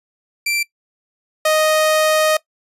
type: tone pair in turn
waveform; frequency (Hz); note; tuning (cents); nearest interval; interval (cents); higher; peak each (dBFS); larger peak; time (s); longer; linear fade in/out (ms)
sawtooth; 2349 / 622.2; D7 / D#5; 0 / 0; octave + major seventh; 2300; first; -14 / -9; second; 0.46-0.63 / 1.45-2.37; second; 5
effects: noise-tail reverb RT60 0.1 s tail -20 dB re dry + resampled to 32000 Hz